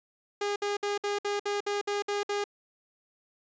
sawtooth tone bursts, 408.3 Hz, G#4, 29 cents flat, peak -24 dBFS, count 10, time 0.41-2.441 s, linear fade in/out 5 ms, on 150 ms, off 59 ms, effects resampled to 16000 Hz

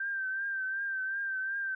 sine tone with vibrato, 1568 Hz, G6, in tune, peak -31 dBFS, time 0-1.75 s, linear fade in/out 5 ms, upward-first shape triangle, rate 2.7 Hz, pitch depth 51 cents each way, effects none

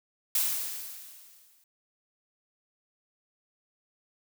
blue noise with exponential decay, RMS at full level -25 dBFS, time 0.35-1.64 s, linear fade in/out 2 ms, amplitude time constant 280 ms, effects none

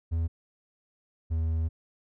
triangle tone pair in turn, 82.41 / 80.81 Hz, E2 / E2, 0 / -34 cents, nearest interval unison, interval 34 cents, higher first, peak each -23 dBFS, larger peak neither, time 0.11-0.28 / 1.3-1.69 s, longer second, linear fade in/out 20 ms, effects none

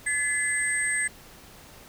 sine tone cluster, 1714 / 2030 / 8260 Hz, A6 / B6 / C9, -46 / +47 / -23 cents, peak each -28 dBFS, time 0.06-1.08 s, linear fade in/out 10 ms, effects pink hiss -49 dBFS RMS until 1.88 s

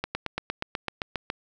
slowing click train, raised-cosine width 0.3 ms, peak -12 dBFS, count 11, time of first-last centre 0.04-1.301 s, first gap 110 ms, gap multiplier 1.03, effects none

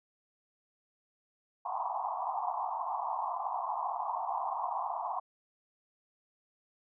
white band-pass noise, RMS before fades -35 dBFS, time 1.65-5.2 s, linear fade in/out 10 ms, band 690 to 1100 Hz, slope 96 dB/octave, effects none

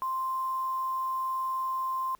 sine tone with quantisation, 1046.5 Hz, C6, in tune, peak -28 dBFS, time 0.02-2.15 s, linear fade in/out 0 ms, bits 8, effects pink hiss -66 dBFS RMS until 2.19 s

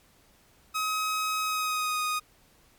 sawtooth tone with pitch glide, 1270 to 1241.7 Hz, D#6 to D#6, +35 to -4 cents, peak -23 dBFS, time 0.74-2.2 s, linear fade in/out 20 ms, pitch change -39 cents, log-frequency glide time 1.43-2.02 s, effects pink hiss -61 dBFS RMS until 2.78 s + MP3 96 kbps

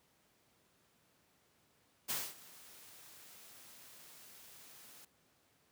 white noise with ADSR envelope, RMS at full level -36 dBFS, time 2.08-5.05 s, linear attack 24 ms, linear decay 230 ms, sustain -21 dB, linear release 4 ms, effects pink hiss -72 dBFS RMS until 5.71 s + high-pass 100 Hz 12 dB/octave

